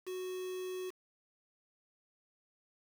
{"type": "tone with quantisation", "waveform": "triangle", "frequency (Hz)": 369.4, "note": "F#4", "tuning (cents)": -3, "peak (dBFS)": -36, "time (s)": [0.06, 0.91], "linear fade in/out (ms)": 20, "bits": 8, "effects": []}